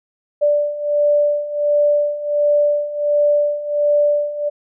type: beating tone pair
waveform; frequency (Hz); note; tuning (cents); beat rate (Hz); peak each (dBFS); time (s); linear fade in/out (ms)
sine; 586 / 587.4; D5 / D5; -4 / 0; 1.4; -19 / -15; 0.41-4.5; 20
effects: none